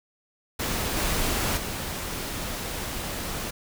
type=noise with level steps; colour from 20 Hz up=pink; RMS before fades=-28 / -26 / -32 dBFS; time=0.59-3.51 s; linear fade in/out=10 ms; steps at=0.96 / 1.57 s; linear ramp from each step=5 ms; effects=none